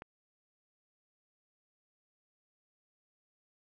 click, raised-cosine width 0.5 ms, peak -29 dBFS, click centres 0.021 s, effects none

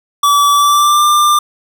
square tone with pitch glide, 1151 to 1191.6 Hz, D6 to D6, -35 to +25 cents, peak -8 dBFS, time 0.23-1.39 s, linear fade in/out 5 ms, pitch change +60 cents, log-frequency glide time 0.52-1.05 s, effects none

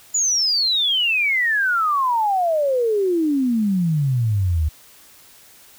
sine exponential sweep, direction down, 7040 to 73.42 Hz, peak -16 dBFS, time 0.14-4.69 s, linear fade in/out 10 ms, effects white hiss -48 dBFS RMS until 5.78 s

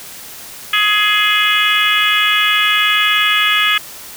harmonic tone, 419.3 Hz, G#4, 17 cents sharp, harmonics 3 / 4 / 5 / 6 / 7 / 8, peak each -18 / -18 / -18 / -18 / -18 / -18 dBFS, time 0.73-3.78 s, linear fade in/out 5 ms, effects white hiss -33 dBFS RMS until 4.16 s

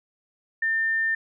sine tone, 1800 Hz, A6, 39 cents sharp, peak -21 dBFS, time 0.62-1.15 s, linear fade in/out 5 ms, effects none

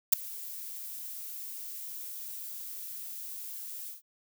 violet noise with ADSR envelope, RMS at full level -17 dBFS, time 0.12-4.02 s, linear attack 14 ms, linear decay 3 ms, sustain -24 dB, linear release 140 ms, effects none

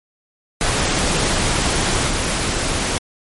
pink noise with level steps, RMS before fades -18 / -20 dBFS, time 0.61-2.98 s, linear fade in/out 0 ms, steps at 2.07 s, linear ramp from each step 10 ms, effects MP3 48 kbps

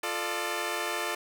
10% pulse chord, D minor, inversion first, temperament equal with one note detuned, 349.2 / 440 / 596.9 Hz, F4 / A4 / D5, 0 / 0 / +28 cents, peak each -26 dBFS, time 0.03-1.15 s, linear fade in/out 5 ms, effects none

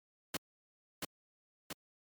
pink noise with echo, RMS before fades -35 dBFS, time 0.34-0.37 s, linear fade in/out 5 ms, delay 680 ms, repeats 2, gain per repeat -3 dB, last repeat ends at 1.73 s, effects high-pass 150 Hz 12 dB/octave + MP3 96 kbps

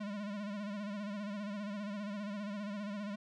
square tone with vibrato, 204.8 Hz, G#3, 24 cents flat, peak -39 dBFS, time 0-3.16 s, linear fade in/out 10 ms, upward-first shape sine, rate 15 Hz, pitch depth 71 cents each way, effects low-pass 4000 Hz 12 dB/octave

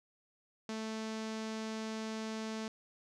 sawtooth tone with low-pass filter, 220 Hz, A3, in tune, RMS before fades -40 dBFS, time 0.69-2.68 s, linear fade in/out 2 ms, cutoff 6100 Hz, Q 1.5, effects none

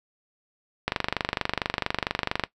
click train, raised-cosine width 0.3 ms, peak -7 dBFS, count 39, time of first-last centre 0.88-2.437 s, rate 24.4 Hz, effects noise-tail reverb RT60 0.1 s tail -17 dB re dry

